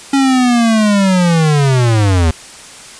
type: linear sweep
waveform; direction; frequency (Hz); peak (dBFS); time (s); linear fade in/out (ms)
square; down; 277.5 to 77.78; -9; 0.13-2.31; 5
effects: white hiss -34 dBFS RMS until 2.99 s + resampled to 22050 Hz